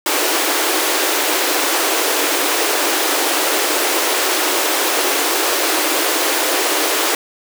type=high-pass noise; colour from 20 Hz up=pink; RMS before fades=-17 dBFS; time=0.06-7.15 s; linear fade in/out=2 ms; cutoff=290 Hz; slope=96 dB/octave; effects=none